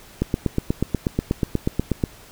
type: click train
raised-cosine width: 3 ms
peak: -6 dBFS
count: 16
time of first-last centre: 0.22-2.038 s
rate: 8.25 Hz
effects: pink hiss -46 dBFS RMS until 2.31 s